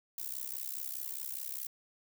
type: noise with amplitude modulation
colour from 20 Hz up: violet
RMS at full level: -36 dBFS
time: 0.18-1.67 s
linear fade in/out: 2 ms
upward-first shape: sine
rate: 64.9 Hz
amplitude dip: 95%
effects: none